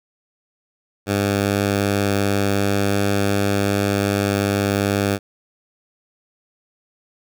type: tone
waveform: 10% pulse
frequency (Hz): 100.3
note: G2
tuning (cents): +40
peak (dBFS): -9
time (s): 1.06-5.19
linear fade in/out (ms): 50
effects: none